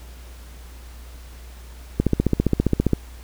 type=click train; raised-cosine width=3 ms; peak=-4 dBFS; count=15; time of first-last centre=2-2.933 s; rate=15 Hz; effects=added 60 Hz sine -38 dBFS peak until 3.23 s + pink hiss -48 dBFS RMS until 3.23 s